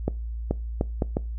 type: accelerating click train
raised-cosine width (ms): 2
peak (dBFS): -10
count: 5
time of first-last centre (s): 0.08-1.169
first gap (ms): 430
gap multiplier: 0.7
effects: noise-tail reverb RT60 0.3 s tail -22 dB re dry + added 57 Hz sine -29 dBFS peak until 1.38 s